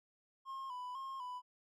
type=tone with vibrato; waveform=triangle; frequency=1032 Hz; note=C6; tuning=24 cents flat; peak=-40 dBFS; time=0.45-1.42 s; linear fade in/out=50 ms; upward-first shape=square; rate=2 Hz; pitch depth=65 cents each way; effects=none